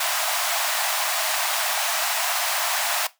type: high-pass noise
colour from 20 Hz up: pink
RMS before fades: -24 dBFS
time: 0-3.07 s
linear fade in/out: 5 ms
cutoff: 620 Hz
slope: 96 dB/octave
effects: noise-tail reverb RT60 0.2 s tail -17 dB re dry